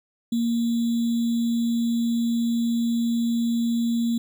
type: tone with sample-and-hold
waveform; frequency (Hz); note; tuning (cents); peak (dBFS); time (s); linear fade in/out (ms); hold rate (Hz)
sine; 233.1; A#3; 0; -20; 0.32-4.18; 5; 3675
effects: none